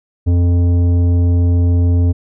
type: tone with tanh clipping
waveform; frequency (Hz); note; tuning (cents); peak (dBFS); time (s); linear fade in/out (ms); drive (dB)
triangle; 87.31; F2; 0; -11; 0.26-2.13; 20; 15
effects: none